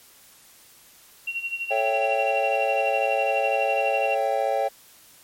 sine tone with tremolo, 2744 Hz, F7, 31 cents flat, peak -24 dBFS, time 1.27-4.15 s, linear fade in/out 5 ms, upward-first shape sine, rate 12 Hz, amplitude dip 75%
triangle chord, A dominant seventh, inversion none, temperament equal with one note detuned, 440 / 554.4 / 668.1 / 784 Hz, A4 / C#5 / E5 / G5, 0 / 0 / +23 / 0 cents, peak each -29 / -23 / -26 / -23 dBFS, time 1.7-4.69 s, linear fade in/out 20 ms
effects white hiss -52 dBFS RMS until 5.23 s + MP3 64 kbps

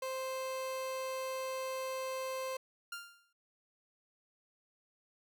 30% pulse tone, 523.3 Hz, C5, in tune, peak -34 dBFS, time 0.02-2.57 s, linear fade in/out 5 ms
sawtooth tone with exponential decay, 1396.9 Hz, F6, in tune, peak -35 dBFS, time 2.92-3.33 s, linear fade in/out 5 ms, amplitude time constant 88 ms
effects none

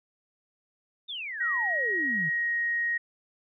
sine exponential sweep, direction down, 3729 to 146.83 Hz, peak -33 dBFS, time 1.08-2.3 s, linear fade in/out 20 ms
sine tone with pitch glide, 1893 to 1879.9 Hz, A#6 to A#6, +26 to +14 cents, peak -25 dBFS, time 1.4-2.98 s, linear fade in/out 10 ms, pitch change -12 cents, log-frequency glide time 2.17-2.57 s
effects none

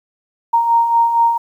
sine beating tone pair, 926 / 930.3 Hz, A#5 / A#5, -12 / -4 cents, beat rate 4.3 Hz, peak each -20 / -11 dBFS, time 0.53-1.38 s, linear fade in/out 10 ms, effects 8-bit

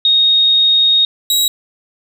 sine / sawtooth tone pair in turn, 3729 / 3845 Hz, A#7 / B7, 0 / -47 cents, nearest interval minor second, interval 53 cents, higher second, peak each -8 dBFS, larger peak neither, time 0.05-1.05 / 1.3-1.48 s, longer first, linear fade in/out 2 ms, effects none

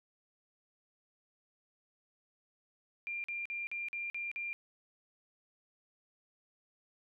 sine tone bursts, 2388 Hz, D7, 28 cents sharp, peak -36 dBFS, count 7, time 3.07-4.53 s, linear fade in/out 0 ms, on 170 ms, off 45 ms, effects none

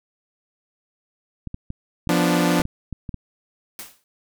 clicks, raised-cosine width 5 ms, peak -18 dBFS, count 9, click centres 1.473 / 1.544 / 1.704 / 2.073 / 2.598 / 2.654 / 2.927 / 3.092 / 3.143 s
sawtooth chord, B diminished, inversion second, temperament equal, 174.61 / 246.9 / 293.7 Hz, F3 / B3 / D4, 0 / 0 / 0 cents, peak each -16 / -20 / -17 dBFS, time 2.09-2.62 s, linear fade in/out 2 ms
white noise with exponential decay, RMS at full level -32 dBFS, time 3.79-4.04 s, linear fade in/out 1 ms, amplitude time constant 54 ms
effects none

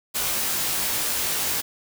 white noise with comb filter, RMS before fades -25 dBFS, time 0.14-1.62 s, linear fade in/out 20 ms, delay 19 ms, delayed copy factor +0.85, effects none

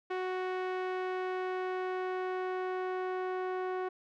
sawtooth tone with low-pass filter sweep, 370 Hz, F#4, in tune, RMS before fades -35 dBFS, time 0.1-3.89 s, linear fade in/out 10 ms, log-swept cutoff 2200 to 1400 Hz, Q 0.94, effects none

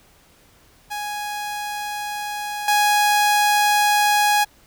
sawtooth tone with level steps, 830.6 Hz, G#5, in tune, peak -22 / -11 dBFS, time 0.9-4.45 s, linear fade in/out 20 ms, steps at 2.68 s, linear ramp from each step 2 ms, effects pink hiss -54 dBFS RMS until 4.66 s

